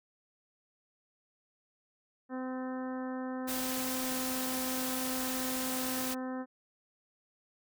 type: harmonic tone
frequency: 257.3 Hz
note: C4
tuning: 29 cents flat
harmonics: 1 / 2 / 3 / 4 / 5 / 6 / 7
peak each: -36 / -42 / -46 / -48 / -50 / -52 / -53 dBFS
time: 2.29-6.46 s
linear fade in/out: 50 ms
type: noise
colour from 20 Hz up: white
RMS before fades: -37 dBFS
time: 3.47-6.15 s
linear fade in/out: 20 ms
effects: none